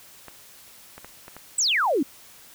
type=clicks; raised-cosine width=0.5 ms; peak=-25 dBFS; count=5; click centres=0.283 / 0.98 / 1.046 / 1.281 / 1.366 s
type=exponential sweep; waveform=sine; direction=down; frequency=8480 to 248.6 Hz; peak=-19 dBFS; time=1.58-2.03 s; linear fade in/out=5 ms
effects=white hiss -49 dBFS RMS until 2.54 s